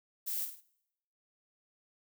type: noise with echo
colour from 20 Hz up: violet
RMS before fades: -36 dBFS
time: 0.26-0.46 s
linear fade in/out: 20 ms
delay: 51 ms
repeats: 3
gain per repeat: -7 dB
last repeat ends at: 0.613 s
effects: noise-tail reverb RT60 0.8 s tail -22 dB re dry